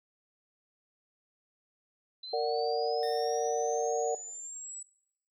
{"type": "linear sweep", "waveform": "sine", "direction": "up", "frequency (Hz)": [4000, 7902], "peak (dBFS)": -40, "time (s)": [2.23, 4.83], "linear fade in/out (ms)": 5}
{"type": "chord", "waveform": "sine", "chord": "Bb augmented", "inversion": "none", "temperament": "equal with one note detuned", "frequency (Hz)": [460.8, 587.3, 740], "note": ["Bb4", "D5", "F#5"], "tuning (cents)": [-20, 0, 0], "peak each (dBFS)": [-30, -34, -32], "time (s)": [2.33, 4.15], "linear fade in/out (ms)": 5}
{"type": "tone with exponential decay", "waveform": "25% pulse", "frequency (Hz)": 1828, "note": "A#6", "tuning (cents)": -34, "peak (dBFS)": -40, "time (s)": [3.03, 4.55], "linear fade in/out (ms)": 0, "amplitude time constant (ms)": 330}
{"effects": ["noise-tail reverb RT60 0.7 s tail -18 dB re dry"]}